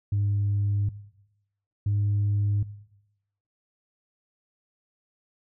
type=tone pair in turn; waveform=sine; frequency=101.5 / 102.32 Hz; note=G#2 / G#2; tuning=-39 / -25 cents; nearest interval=unison; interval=14 cents; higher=second; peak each=-20 dBFS; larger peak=neither; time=0.12-0.89 / 1.86-2.63 s; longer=neither; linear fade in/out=5 ms; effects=noise-tail reverb RT60 0.9 s tail -19 dB re dry + tanh soft clip ceiling -19 dBFS